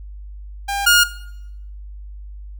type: tone pair in turn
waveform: sawtooth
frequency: 800 / 1425.4 Hz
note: G5 / F6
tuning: +35 / +35 cents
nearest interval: minor seventh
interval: 1000 cents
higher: second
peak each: -17 / -6 dBFS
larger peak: second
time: 0.68-0.86 / 0.86-1.04 s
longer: neither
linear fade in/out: 10 ms
effects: noise-tail reverb RT60 0.8 s tail -18 dB re dry + added 50 Hz sine -32 dBFS peak until 2.59 s